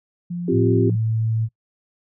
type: tone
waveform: sine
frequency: 174.61 Hz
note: F3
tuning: in tune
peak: -24 dBFS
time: 0.3-0.96 s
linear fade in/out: 10 ms
type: chord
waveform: sine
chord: C suspended fourth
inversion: none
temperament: equal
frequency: 261.6 / 349.2 / 392 Hz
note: C4 / F4 / G4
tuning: 0 / 0 / 0 cents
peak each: -21 dBFS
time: 0.48-0.9 s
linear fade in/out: 5 ms
type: tone with pitch glide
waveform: sine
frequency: 111.1 to 111.81 Hz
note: A2 to A2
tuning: +17 to +28 cents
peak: -18 dBFS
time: 0.51-1.49 s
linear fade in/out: 50 ms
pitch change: +11 cents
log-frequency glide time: 0.86-1.28 s
effects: noise-tail reverb RT60 0.1 s tail -24 dB re dry